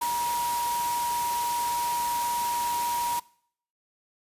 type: tone in noise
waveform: sine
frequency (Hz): 955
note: A#5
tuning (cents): +42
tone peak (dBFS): -25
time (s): 0.01-3.2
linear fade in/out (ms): 10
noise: white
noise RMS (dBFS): -34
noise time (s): 0.01-3.2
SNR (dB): +6
effects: noise-tail reverb RT60 0.6 s tail -22 dB re dry + resampled to 32000 Hz